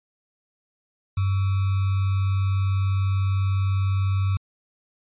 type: tone with sample-and-hold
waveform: sine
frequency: 96.5 Hz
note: G2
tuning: 27 cents flat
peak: -19 dBFS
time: 1.17-4.37 s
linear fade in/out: 5 ms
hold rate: 1225 Hz
effects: resampled to 8000 Hz